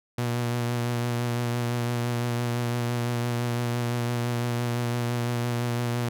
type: tone with vibrato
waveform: sawtooth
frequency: 120 Hz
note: B2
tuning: 49 cents flat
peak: -21 dBFS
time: 0.18-6.09 s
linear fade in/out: 5 ms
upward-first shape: sine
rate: 5.9 Hz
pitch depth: 20 cents each way
effects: none